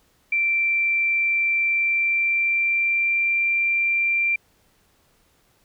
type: tone with pitch glide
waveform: sine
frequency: 2349 to 2365 Hz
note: D7 to D7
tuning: 0 to +12 cents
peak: -18 dBFS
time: 0.32-4.36 s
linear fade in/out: 5 ms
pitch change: +12 cents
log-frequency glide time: 1.68-3.41 s
effects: pink hiss -62 dBFS RMS until 5.64 s